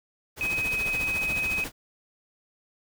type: noise with tremolo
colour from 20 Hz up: pink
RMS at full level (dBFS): -34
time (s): 0.36-1.72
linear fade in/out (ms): 50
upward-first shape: sine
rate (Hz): 14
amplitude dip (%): 60
type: tone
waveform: sine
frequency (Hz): 2531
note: D#7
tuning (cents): +29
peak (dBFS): -25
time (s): 0.41-1.64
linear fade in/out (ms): 0
effects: none